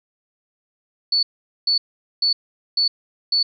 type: tone bursts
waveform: sine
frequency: 4456 Hz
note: C#8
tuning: 8 cents sharp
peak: -15 dBFS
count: 5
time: 1.12-3.43 s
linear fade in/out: 5 ms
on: 110 ms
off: 440 ms
effects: none